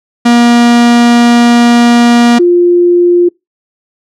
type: tone pair in turn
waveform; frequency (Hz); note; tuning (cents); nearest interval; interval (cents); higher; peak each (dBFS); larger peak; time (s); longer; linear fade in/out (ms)
45% pulse / sine; 238 / 350.8; A#3 / F4; +36 / +8; perfect fifth; 672; second; -3; neither; 0.25-2.39 / 2.39-3.29; first; 10
effects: noise-tail reverb RT60 0.2 s tail -26 dB re dry + low-pass 7000 Hz 12 dB/octave